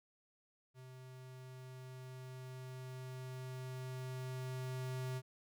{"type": "tone with level ramp", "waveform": "square", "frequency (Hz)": 128.9, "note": "C3", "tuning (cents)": -26, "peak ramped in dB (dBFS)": [-53, -39], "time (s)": [0.74, 5.22], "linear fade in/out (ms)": 50, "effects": []}